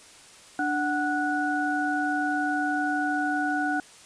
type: tone cluster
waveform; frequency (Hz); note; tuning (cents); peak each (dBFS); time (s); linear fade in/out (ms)
sine; 294.6 / 744 / 1471; D4 / F#5 / F#6; +6 / +9 / -11; -28; 0.59-3.8; 2
effects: white hiss -50 dBFS RMS until 4.05 s + resampled to 22050 Hz